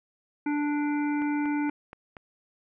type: harmonic tone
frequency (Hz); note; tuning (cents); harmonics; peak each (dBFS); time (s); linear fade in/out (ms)
293.7; D4; 0; 1 / 3 / 5 / 7 / 8; -25 / -35 / -39 / -42 / -43; 0.46-1.7; 5
type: click train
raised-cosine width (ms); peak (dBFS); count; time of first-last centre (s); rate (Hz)
0.5; -27; 5; 1.22-2.168; 4.22
effects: none